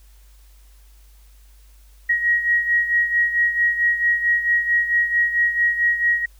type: beating tone pair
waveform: sine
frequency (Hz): 1894 / 1898.5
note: A#6 / A#6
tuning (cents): +27 / +31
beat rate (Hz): 4.5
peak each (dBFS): -17 / -23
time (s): 2.09-6.26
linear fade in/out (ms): 10
effects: added 50 Hz sine -46 dBFS peak until 6.39 s + white hiss -58 dBFS RMS until 6.39 s